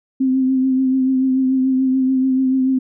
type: tone with vibrato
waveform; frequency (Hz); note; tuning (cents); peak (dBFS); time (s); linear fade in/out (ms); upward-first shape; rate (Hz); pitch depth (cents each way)
sine; 261.7; C4; 0; -13; 0.2-2.79; 10; triangle; 6.9; 32
effects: none